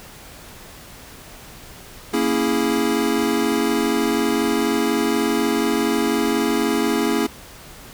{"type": "chord", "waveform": "square", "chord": "A# half-diminished seventh", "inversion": "none", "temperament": "equal", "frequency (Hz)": [233.1, 277.2, 329.6, 415.3], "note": ["A#3", "C#4", "E4", "G#4"], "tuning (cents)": [0, 0, 0, 0], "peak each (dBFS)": -24, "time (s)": [2.13, 7.27], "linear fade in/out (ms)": 10, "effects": ["pink hiss -41 dBFS RMS until 7.93 s"]}